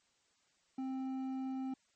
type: tone with hard clipping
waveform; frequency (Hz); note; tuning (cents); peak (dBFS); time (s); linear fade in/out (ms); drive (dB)
triangle; 263.2; C4; +10; -38; 0.78-1.74; 5; 10
effects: white hiss -74 dBFS RMS until 1.95 s + MP3 32 kbps